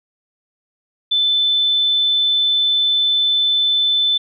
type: tone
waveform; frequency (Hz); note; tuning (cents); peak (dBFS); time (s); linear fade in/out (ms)
sine; 3520; A7; 0; -13; 1.11-4.18; 10
effects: none